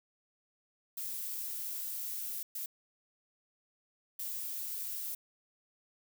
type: noise bursts at uneven times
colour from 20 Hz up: violet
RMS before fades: -39 dBFS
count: 3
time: 0.97-2.43 / 2.55-2.66 / 4.19-5.15 s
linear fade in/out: 5 ms
effects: none